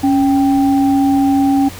sine tone pair together, 277.2 / 784 Hz, C#4 / G5, 0 / 0 cents, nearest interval octave + tritone, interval 1800 cents, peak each -10 / -18 dBFS, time 0.03-1.69 s, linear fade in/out 10 ms, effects added 92 Hz sine -33 dBFS peak until 1.79 s + pink hiss -33 dBFS RMS until 1.79 s

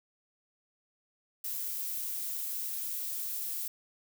violet noise, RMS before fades -36 dBFS, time 1.44-3.68 s, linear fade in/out 5 ms, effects none

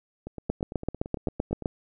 two click trains, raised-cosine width 2 ms, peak -12 / -23 dBFS, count 10 / 13, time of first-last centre 0.5-1.658 / 0.27-1.623 s, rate 7.77 / 8.87 Hz, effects none

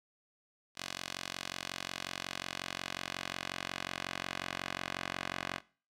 10% pulse tone with band-pass filter sweep, 45.53 Hz, F#1, 27 cents flat, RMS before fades -41 dBFS, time 0.75-5.61 s, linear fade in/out 50 ms, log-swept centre 4300 to 2100 Hz, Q 0.82, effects noise-tail reverb RT60 0.4 s tail -20 dB re dry

